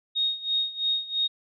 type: tone with tremolo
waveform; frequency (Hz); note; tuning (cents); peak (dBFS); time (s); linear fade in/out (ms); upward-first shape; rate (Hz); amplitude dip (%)
sine; 3729; A#7; 0; -21; 0.15-1.28; 20; sine; 3; 85
effects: none